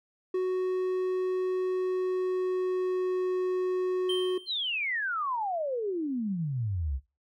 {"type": "tone with pitch glide", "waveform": "triangle", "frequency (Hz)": [370, 367.7], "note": ["F#4", "F#4"], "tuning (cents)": [0, -11], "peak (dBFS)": -23, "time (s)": [0.34, 4.38], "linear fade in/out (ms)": 5, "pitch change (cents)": -11, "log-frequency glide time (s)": [1.64, 3.39]}
{"type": "tone with exponential decay", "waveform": "triangle", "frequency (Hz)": 3136, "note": "G7", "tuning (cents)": 0, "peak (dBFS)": -27, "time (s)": [4.09, 4.78], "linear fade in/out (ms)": 5, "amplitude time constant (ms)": 150}
{"type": "exponential sweep", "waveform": "sine", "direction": "down", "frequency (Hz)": [4274, 61.74], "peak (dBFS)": -28, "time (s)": [4.46, 7], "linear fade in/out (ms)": 50}
{"effects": ["noise-tail reverb RT60 0.3 s tail -18 dB re dry"]}